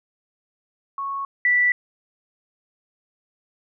sine tone pair in turn, 1104 / 1967.1 Hz, C#6 / B6, -7 / -7 cents, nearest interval minor seventh, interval 1000 cents, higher second, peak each -25 / -15 dBFS, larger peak second, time 0.98-1.25 / 1.45-1.72 s, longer neither, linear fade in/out 2 ms, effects none

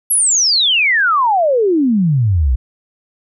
sine exponential sweep, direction down, 11580 to 57.7 Hz, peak -10 dBFS, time 0.1-2.56 s, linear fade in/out 10 ms, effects none

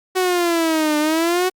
sawtooth exponential two-way sweep, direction down then up, 374.7 to 298.1 to 374.7 Hz, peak -12 dBFS, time 0.15-1.5 s, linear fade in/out 20 ms, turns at 0.98 s, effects Opus 48 kbps

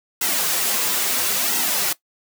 white noise with flanger, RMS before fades -21 dBFS, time 0.21-1.93 s, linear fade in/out 5 ms, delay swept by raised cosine 1.7 to 7.6 ms, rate 0.74 Hz, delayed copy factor -0.8, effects noise-tail reverb RT60 0.1 s tail -18 dB re dry + high-pass 200 Hz 12 dB/octave

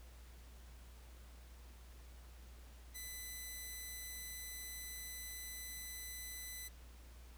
5% pulse tone, 2003 Hz, B6, 24 cents sharp, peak -36 dBFS, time 2.94-6.69 s, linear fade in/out 20 ms, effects added 60 Hz sine -54 dBFS peak until 7.37 s + pink hiss -64 dBFS RMS until 7.37 s

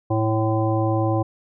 harmonic tone with a mistuned harmonic, 110 Hz, A2, in tune, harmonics 1 / 3 / 5 / 7 / 9, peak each -21 / -23 / -26 / -27 / -31 dBFS, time 0.1-1.23 s, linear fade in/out 10 ms, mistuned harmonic 9, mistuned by +53 cents, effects none

